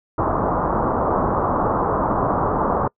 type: low-pass noise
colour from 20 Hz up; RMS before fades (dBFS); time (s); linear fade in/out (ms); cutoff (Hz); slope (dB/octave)
white; -20; 0.18-2.88; 5; 1200; 48
effects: noise-tail reverb RT60 0.1 s tail -26 dB re dry